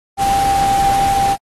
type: tone in noise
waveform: sine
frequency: 790 Hz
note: G5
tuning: 13 cents sharp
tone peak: -12 dBFS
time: 0.17-1.37 s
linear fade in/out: 50 ms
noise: pink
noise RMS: -24 dBFS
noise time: 0.17-1.37 s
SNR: +9 dB
effects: AAC 32 kbps